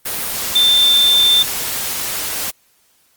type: tone in noise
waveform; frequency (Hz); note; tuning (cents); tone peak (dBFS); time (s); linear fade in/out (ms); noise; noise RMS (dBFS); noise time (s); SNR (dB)
sine; 3562; A7; +21; -9; 0.55-1.43; 10; white; -22; 0.05-2.51; +10
effects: white hiss -57 dBFS RMS until 3.16 s + Opus 32 kbps